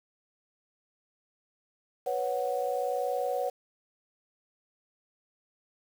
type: chord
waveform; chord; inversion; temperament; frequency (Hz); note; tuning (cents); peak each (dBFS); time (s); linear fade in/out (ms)
sine; B suspended second; none; equal; 493.9 / 554.4 / 740; B4 / C#5 / F#5; 0 / 0 / 0; -32; 2.06-3.5; 10
effects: 8-bit